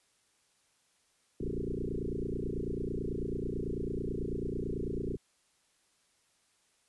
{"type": "tone with frequency modulation", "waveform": "sine", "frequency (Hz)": 207.7, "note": "G#3", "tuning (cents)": 0, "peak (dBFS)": -32, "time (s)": [1.4, 5.17], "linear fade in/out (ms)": 5, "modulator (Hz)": 29.1, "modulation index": 7.6, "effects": ["white hiss -71 dBFS RMS until 6.88 s", "resampled to 24000 Hz"]}